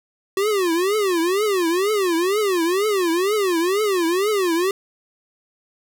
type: tone with vibrato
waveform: square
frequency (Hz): 376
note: F#4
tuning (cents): +28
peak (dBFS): -18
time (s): 0.37-4.71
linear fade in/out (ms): 2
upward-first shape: triangle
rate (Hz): 2.1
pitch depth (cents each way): 270
effects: none